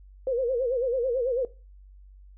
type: tone with vibrato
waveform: sine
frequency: 499 Hz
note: B4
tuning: 18 cents sharp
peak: -23 dBFS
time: 0.27-1.45 s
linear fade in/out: 2 ms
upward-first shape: sine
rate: 9.1 Hz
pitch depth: 130 cents each way
effects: noise-tail reverb RT60 0.3 s tail -18 dB re dry + added 48 Hz sine -47 dBFS peak until 2.37 s